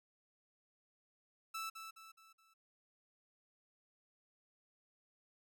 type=tone with echo; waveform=sawtooth; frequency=1318.5 Hz; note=E6; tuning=in tune; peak=-37 dBFS; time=1.54-1.7 s; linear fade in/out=10 ms; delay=210 ms; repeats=4; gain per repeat=-7 dB; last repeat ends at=2.54 s; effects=none